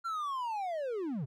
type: linear sweep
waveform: triangle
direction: down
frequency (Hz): 1385 to 113.7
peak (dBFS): -31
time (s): 0.04-1.26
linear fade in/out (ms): 20
effects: none